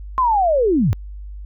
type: linear sweep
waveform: sine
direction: down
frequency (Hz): 1065 to 77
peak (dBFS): -13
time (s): 0.18-0.93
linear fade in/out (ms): 0
effects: added 50 Hz sine -30 dBFS peak until 1.45 s